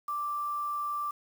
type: tone with quantisation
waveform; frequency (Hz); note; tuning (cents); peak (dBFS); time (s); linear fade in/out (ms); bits
sine; 1174.7; D6; 0; -30; 0.08-1.11; 5; 8
effects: none